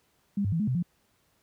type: tone with pitch steps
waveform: sine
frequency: 200.9 / 99.6 / 164.1 / 211.7 / 127.4 / 174.5 Hz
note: G3 / G2 / E3 / G#3 / C3 / F3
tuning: +43 / +28 / -8 / +33 / -46 / -1 cents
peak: -24 dBFS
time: 0.37-0.826 s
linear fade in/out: 5 ms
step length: 76 ms
effects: pink hiss -69 dBFS RMS until 1.42 s + high-pass 60 Hz 12 dB/octave